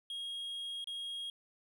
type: tone with dropouts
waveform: triangle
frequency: 3271 Hz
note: G#7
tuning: 27 cents flat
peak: -37 dBFS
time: 0.1-1.3 s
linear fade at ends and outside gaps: 2 ms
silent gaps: 0.843-0.872 s
effects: none